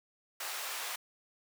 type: high-pass noise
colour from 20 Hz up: pink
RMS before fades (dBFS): -39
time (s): 0.4-0.96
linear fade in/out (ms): 5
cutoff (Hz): 870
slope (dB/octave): 12
effects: high-pass 400 Hz 12 dB/octave